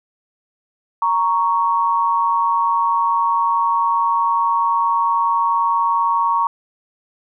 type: tone pair together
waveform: sine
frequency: 932.3 / 1112.2 Hz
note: A#5 / C#6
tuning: 0 / +5 cents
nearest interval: minor third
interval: 305 cents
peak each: -17 dBFS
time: 1.02-6.47 s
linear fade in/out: 2 ms
effects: none